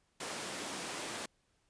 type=high-pass noise; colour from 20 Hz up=pink; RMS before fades=-41 dBFS; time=0.2-1.26 s; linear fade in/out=5 ms; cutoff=250 Hz; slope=12 dB/octave; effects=pink hiss -75 dBFS RMS until 1.69 s + resampled to 22050 Hz